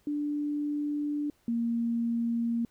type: tone pair in turn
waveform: sine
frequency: 293.7 / 233.1 Hz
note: D4 / A#3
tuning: 0 / 0 cents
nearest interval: major third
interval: 400 cents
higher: first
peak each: -28 / -26 dBFS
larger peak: second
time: 0.07-1.3 / 1.48-2.65 s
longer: first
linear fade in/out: 2 ms
effects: pink hiss -68 dBFS RMS until 2.7 s